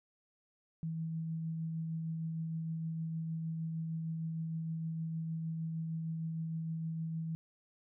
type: tone with tremolo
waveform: sine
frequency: 162.1 Hz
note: E3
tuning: 29 cents flat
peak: -34 dBFS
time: 0.83-7.35 s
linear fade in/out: 0 ms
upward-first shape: triangle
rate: 6.5 Hz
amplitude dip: 25%
effects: none